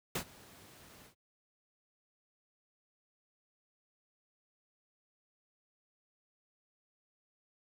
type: noise with ADSR envelope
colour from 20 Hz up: pink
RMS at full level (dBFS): -33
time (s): 0.15-1.15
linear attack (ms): 5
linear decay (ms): 81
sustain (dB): -23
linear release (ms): 100
effects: high-pass 80 Hz 12 dB/octave